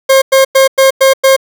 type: tone bursts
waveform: 40% pulse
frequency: 535 Hz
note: C5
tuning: 38 cents sharp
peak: -3 dBFS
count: 6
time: 0.09-1.365 s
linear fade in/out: 10 ms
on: 130 ms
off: 99 ms
effects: none